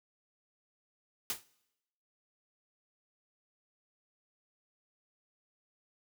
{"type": "noise with exponential decay", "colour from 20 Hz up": "white", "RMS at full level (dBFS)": -31, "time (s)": [1.3, 1.44], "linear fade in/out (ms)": 1, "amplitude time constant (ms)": 30, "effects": ["noise-tail reverb RT60 0.9 s tail -22 dB re dry"]}